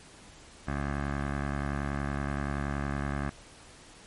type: tone with low-pass filter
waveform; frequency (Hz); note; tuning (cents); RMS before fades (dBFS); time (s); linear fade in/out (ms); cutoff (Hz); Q
15% pulse; 70.6; C#2; +32; -32; 0.67-3.3; 10; 1600; 2.6
effects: pink hiss -52 dBFS RMS until 4.06 s + MP3 48 kbps